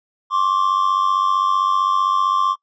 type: tone pair together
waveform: triangle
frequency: 1062 / 1157.5 Hz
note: C6 / D6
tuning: +25 / -25 cents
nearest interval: minor second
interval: 150 cents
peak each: -16 dBFS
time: 0.3-2.56 s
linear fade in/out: 50 ms
effects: noise-tail reverb RT60 0.1 s tail -23 dB re dry + resampled to 16000 Hz